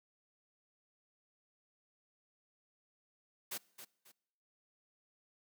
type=noise with echo; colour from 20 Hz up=white; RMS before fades=-41 dBFS; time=3.51-3.58 s; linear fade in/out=10 ms; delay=270 ms; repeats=2; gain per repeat=-10 dB; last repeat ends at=4.12 s; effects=noise-tail reverb RT60 0.9 s tail -24 dB re dry + high-pass 150 Hz 12 dB/octave